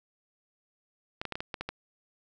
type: clicks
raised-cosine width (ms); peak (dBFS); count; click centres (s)
0.3; -18; 8; 1.215 / 1.253 / 1.323 / 1.355 / 1.405 / 1.542 / 1.61 / 1.69
effects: none